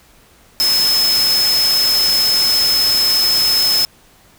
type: tone in noise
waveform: sine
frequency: 5190 Hz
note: E8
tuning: 28 cents flat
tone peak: -12 dBFS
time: 0.6-3.85 s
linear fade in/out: 0 ms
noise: white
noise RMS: -21 dBFS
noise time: 0.6-3.85 s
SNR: +6 dB
effects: pink hiss -49 dBFS RMS until 4.38 s